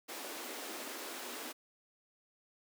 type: high-pass noise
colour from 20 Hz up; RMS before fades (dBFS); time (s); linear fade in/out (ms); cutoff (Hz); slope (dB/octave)
pink; -44; 0.08-1.53; 20; 250; 48
effects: none